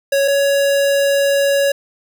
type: tone pair in turn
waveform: square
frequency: 554.4 / 559.2 Hz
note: C#5 / C#5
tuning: 0 / +15 cents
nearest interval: unison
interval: 15 cents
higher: second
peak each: -13 dBFS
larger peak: neither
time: 0.12-0.28 / 0.28-1.72 s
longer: second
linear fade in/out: 5 ms
effects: none